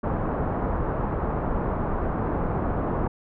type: low-pass noise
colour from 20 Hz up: pink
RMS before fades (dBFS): -26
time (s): 0.03-3.08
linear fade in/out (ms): 10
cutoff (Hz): 1200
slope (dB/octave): 24
effects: none